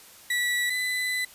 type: tone pair in turn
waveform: 35% pulse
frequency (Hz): 1952 / 2002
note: B6 / B6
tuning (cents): -21 / +23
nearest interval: unison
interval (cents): 44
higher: second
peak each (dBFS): -22 / -24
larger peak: first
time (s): 0.3-0.7 / 0.7-1.25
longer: second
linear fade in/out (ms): 5
effects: white hiss -50 dBFS RMS until 1.34 s + resampled to 32000 Hz